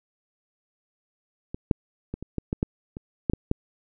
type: clicks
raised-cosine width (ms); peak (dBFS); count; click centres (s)
3; -19 / -6 / -18 / -23 / -14 / -13 / -10 / -22 / -9 / -11 / -9; 11; 1.545 / 1.712 / 2.14 / 2.226 / 2.383 / 2.529 / 2.629 / 2.969 / 3.298 / 3.335 / 3.514
effects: none